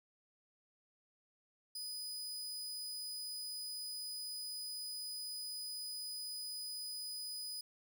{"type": "tone", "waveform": "sawtooth", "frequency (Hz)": 4978, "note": "D#8", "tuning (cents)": 0, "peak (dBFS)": -39, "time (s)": [1.75, 7.61], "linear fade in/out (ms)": 5, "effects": []}